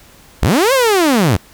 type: linear two-way sweep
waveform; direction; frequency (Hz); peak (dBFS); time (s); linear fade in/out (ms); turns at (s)
sawtooth; up then down; 30.05 to 554.4 to 78.1; -6; 0.42-1.37; 10; 0.73
effects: pink hiss -44 dBFS RMS until 1.53 s